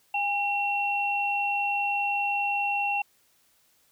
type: tone pair together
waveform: sine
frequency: 810 / 2725 Hz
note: G#5 / F7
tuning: -43 / -43 cents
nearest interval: octave + major sixth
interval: 2100 cents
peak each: -27 dBFS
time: 0.14-3.02 s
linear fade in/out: 5 ms
effects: white hiss -65 dBFS RMS until 3.91 s